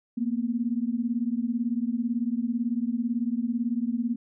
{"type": "beating tone pair", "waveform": "sine", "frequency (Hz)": [228.8, 246.8], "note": ["A#3", "B3"], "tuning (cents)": [-32, -1], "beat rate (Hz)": 18, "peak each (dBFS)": [-27, -28], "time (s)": [0.17, 4.16], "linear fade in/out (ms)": 10, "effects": []}